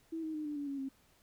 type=tone with pitch steps; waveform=sine; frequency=325.7 / 315.5 / 305.6 / 296.1 / 286.8 / 277.9 / 269.2 Hz; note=E4 / D#4 / D#4 / D4 / D4 / C#4 / C4; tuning=-21 / +24 / -31 / +14 / -41 / +4 / +49 cents; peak=-36 dBFS; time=0.12-0.89 s; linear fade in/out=10 ms; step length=110 ms; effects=pink hiss -68 dBFS RMS until 1.22 s